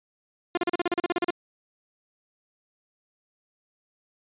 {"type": "tone bursts", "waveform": "sawtooth", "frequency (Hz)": 350, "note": "F4", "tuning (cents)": 4, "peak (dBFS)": -18, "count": 13, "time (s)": [0.55, 1.305], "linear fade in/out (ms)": 2, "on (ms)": 23, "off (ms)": 38, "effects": ["resampled to 8000 Hz"]}